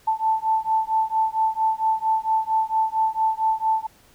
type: beating tone pair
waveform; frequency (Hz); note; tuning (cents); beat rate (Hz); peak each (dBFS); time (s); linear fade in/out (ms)
sine; 880 / 884.4; A5 / A5; 0 / +9; 4.4; -22; 0.07-3.87; 10
effects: pink hiss -55 dBFS RMS until 4.14 s